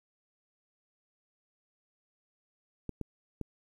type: clicks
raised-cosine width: 3 ms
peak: -23 dBFS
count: 3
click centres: 2.893 / 3.013 / 3.413 s
effects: 10-bit